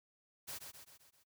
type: noise with echo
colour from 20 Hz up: white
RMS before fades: -45 dBFS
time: 0.47-0.59 s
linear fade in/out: 20 ms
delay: 130 ms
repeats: 5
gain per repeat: -5 dB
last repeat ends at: 1.24 s
effects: noise-tail reverb RT60 0.1 s tail -22 dB re dry